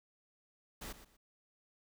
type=noise with echo; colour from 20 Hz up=pink; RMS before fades=-45 dBFS; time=0.81-0.93 s; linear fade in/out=10 ms; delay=120 ms; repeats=2; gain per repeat=-12 dB; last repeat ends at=1.17 s; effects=none